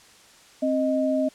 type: tone pair together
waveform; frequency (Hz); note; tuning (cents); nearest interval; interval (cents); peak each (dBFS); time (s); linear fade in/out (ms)
sine; 264.4 / 622.3; C4 / D#5; +18 / 0; octave + minor third; 1482; -23; 0.62-1.29; 10
effects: white hiss -52 dBFS RMS until 1.34 s + low-pass 8000 Hz 12 dB/octave